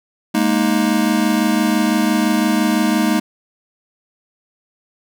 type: chord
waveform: square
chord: Ab suspended second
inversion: none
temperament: just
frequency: 207.7 / 233.6 / 311.5 Hz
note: Ab3 / Bb3 / Eb4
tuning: 0 / +4 / +2 cents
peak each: -19 dBFS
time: 0.34-3.2 s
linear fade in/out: 10 ms
effects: none